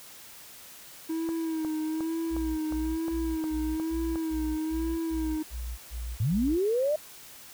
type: tone with vibrato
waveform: triangle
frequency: 320 Hz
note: D#4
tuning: 49 cents sharp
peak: -26 dBFS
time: 1.09-5.43 s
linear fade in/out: 10 ms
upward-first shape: sine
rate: 1.1 Hz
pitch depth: 50 cents each way
type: click train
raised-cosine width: 1 ms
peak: -25 dBFS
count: 9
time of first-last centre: 1.29-4.157 s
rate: 2.79 Hz
type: tone bursts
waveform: sine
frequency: 58.8 Hz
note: A#1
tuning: 16 cents sharp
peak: -32 dBFS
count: 11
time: 2.3-6.58 s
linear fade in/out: 50 ms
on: 280 ms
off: 120 ms
type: linear sweep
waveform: sine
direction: up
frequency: 92.5 to 622.3 Hz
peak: -23 dBFS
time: 6.2-6.96 s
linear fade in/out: 5 ms
effects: white hiss -48 dBFS RMS until 7.53 s